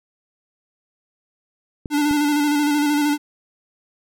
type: clicks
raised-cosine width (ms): 3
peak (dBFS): -17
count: 2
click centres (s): 1.858 / 2.111
type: tone with vibrato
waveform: square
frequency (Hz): 293.7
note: D4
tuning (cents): 0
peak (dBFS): -17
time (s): 1.9-3.18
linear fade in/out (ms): 50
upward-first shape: square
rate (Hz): 13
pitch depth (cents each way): 28
effects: none